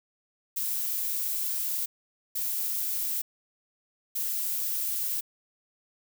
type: noise bursts at uneven times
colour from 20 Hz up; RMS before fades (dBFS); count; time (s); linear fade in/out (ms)
violet; -30; 3; 0.56-1.86 / 2.35-3.22 / 4.15-5.21; 10
effects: none